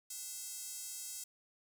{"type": "tone with high-pass filter", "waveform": "square", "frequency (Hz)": 293.7, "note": "D4", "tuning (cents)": 0, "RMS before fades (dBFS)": -45, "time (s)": [0.1, 1.24], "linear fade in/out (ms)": 5, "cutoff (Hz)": 7300, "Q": 1.7, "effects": []}